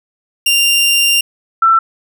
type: tone pair in turn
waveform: sawtooth / sine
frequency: 2786 / 1337.4 Hz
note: F7 / E6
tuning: -5 / +25 cents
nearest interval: octave + minor second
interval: 1270 cents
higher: first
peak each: -6 dBFS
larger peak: neither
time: 0.46-1.21 / 1.62-1.79 s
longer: first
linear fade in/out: 5 ms
effects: none